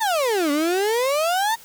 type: exponential two-way sweep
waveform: 35% pulse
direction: down then up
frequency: 932.3 to 281.4 to 932.3 Hz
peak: -17 dBFS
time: 0-1.56 s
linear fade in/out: 20 ms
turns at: 0.51 s
effects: white hiss -46 dBFS RMS until 1.64 s